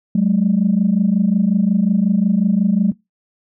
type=tone pair together; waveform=sine; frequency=187.17 / 212.7 Hz; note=F#3 / G#3; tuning=+20 / +42 cents; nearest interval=major second; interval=222 cents; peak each=-14 dBFS; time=0.15-2.92 s; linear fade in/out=5 ms; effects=noise-tail reverb RT60 0.2 s tail -23 dB re dry + tanh soft clip ceiling -6 dBFS